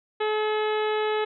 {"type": "harmonic tone with a mistuned harmonic", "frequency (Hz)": 428.3, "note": "A4", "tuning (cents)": -47, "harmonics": [1, 2, 3, 4, 5, 6, 7, 8, 9], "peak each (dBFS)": [-24, -30, -34, -36, -38, -40, -41, -42, -43], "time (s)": [0.2, 1.25], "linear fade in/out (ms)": 10, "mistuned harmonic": 8, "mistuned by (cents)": -16, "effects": []}